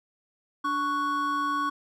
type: tone cluster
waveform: triangle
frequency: 291.9 / 1112 / 1478 Hz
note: D4 / C#6 / F#6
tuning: -10 / +5 / -2 cents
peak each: -32 / -24 / -32 dBFS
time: 0.64-1.7 s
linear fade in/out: 10 ms
effects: none